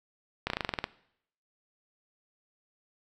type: slowing click train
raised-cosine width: 0.3 ms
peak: -13 dBFS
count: 10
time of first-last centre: 0.47-0.841 s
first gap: 31 ms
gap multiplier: 1.07
effects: noise-tail reverb RT60 0.7 s tail -19 dB re dry